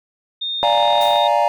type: tone with pitch glide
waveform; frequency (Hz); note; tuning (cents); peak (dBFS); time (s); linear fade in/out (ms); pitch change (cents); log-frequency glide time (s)
sine; 3661 to 3686; A#7 to A#7; -32 to -20; -21; 0.41-1.28; 10; +12; 0.8-0.85
type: chord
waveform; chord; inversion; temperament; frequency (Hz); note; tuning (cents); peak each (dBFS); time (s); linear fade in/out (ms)
triangle; Bb dominant seventh; first; equal; 587.3 / 698.5 / 830.6 / 932.3; D5 / F5 / Ab5 / Bb5; 0 / 0 / 0 / 0; -17; 0.63-1.48; 0
type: click train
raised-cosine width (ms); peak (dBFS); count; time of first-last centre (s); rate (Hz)
0.3; -17; 21; 0.65-1.158; 39.4
type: noise with exponential decay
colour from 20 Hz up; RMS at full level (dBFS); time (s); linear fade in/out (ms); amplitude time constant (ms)
white; -32; 1.01-1.47; 1; 100
effects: none